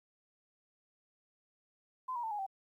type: tone with pitch steps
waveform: sine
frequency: 1023 / 954.5 / 890.6 / 830.9 / 775.3 Hz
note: C6 / A#5 / A5 / G#5 / G5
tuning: -39 / +41 / +21 / +1 / -19 cents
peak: -35 dBFS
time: 2.08-2.465 s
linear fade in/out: 10 ms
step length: 77 ms
effects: 12-bit